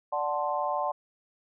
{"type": "chord", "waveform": "sine", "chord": "D dominant seventh", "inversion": "none", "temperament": "equal", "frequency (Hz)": [587.3, 740, 880, 1046.5], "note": ["D5", "F#5", "A5", "C6"], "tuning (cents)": [0, 0, 0, 0], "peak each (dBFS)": -32, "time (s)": [0.12, 0.92], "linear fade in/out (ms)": 10, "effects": []}